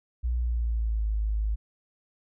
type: tone with pitch glide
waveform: sine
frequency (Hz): 60.2 to 53.02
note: B1 to G#1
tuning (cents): -44 to +37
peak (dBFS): -24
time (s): 0.23-1.56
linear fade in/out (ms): 20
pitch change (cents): -219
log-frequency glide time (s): 0.4-1.08
effects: none